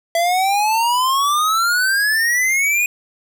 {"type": "exponential sweep", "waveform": "square", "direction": "up", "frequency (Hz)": [666, 2489], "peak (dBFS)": -15, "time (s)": [0.15, 2.86], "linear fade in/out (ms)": 2, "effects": []}